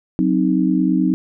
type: chord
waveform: sine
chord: C diminished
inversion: second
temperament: equal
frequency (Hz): 185 / 261.6 / 311.1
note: Gb3 / C4 / Eb4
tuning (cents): 0 / 0 / 0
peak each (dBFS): -18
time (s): 0.19-1.14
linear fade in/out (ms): 0
effects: none